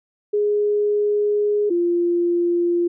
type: tone pair in turn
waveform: sine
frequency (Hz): 415.3 / 346.6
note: G#4 / F4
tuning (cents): 0 / -13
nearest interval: minor third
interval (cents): 313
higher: first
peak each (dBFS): -16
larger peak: neither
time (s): 0.33-1.7 / 1.7-2.88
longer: first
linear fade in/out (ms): 10
effects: none